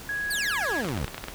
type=tone; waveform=sine; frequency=1663 Hz; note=G#6; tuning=2 cents sharp; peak=-27 dBFS; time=0.09-0.81 s; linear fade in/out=2 ms
type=exponential sweep; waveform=20% pulse; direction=down; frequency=4978 to 55.5 Hz; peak=-23 dBFS; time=0.3-1.06 s; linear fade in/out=10 ms
type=clicks; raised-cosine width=0.3 ms; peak=-17 dBFS; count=9; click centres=0.847 / 0.888 / 0.975 / 1.045 / 1.08 / 1.145 / 1.18 / 1.24 / 1.284 s
effects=pink hiss -42 dBFS RMS until 1.34 s